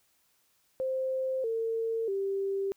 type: tone with pitch steps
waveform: sine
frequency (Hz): 523.3 / 452.9 / 392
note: C5 / A#4 / G4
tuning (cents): 0 / -50 / 0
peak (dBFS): -28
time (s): 0.8-2.72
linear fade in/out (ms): 0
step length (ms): 640
effects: white hiss -70 dBFS RMS until 2.76 s